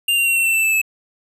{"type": "tone with pitch steps", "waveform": "square", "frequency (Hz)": [2794, 2767, 2740, 2713, 2686, 2660, 2634, 2608], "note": ["F7", "F7", "F7", "E7", "E7", "E7", "E7", "E7"], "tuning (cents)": [0, -17, -34, 49, 32, 15, -2, -19], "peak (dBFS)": -15, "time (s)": [0.08, 0.816], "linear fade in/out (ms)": 5, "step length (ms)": 92, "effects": []}